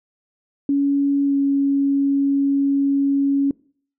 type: tone with pitch glide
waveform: sine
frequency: 280.8 to 278.1 Hz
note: C#4 to C#4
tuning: +22 to +6 cents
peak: -15 dBFS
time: 0.69-3.51 s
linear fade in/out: 2 ms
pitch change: -16 cents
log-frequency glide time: 1.25-1.35 s
effects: noise-tail reverb RT60 0.5 s tail -23 dB re dry